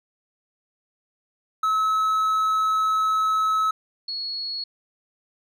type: tone pair in turn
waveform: triangle / sine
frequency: 1292 / 4346 Hz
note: E6 / C#8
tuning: -35 / -35 cents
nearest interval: octave + major sixth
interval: 2100 cents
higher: second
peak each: -17 / -27 dBFS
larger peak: first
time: 1.63-3.71 / 4.08-4.64 s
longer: first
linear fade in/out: 5 ms
effects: none